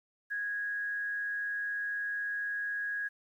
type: tone with frequency modulation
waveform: sine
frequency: 1654 Hz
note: G#6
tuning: 8 cents flat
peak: -32 dBFS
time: 0.3-3.09 s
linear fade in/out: 20 ms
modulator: 166 Hz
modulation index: 0.22
effects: 11-bit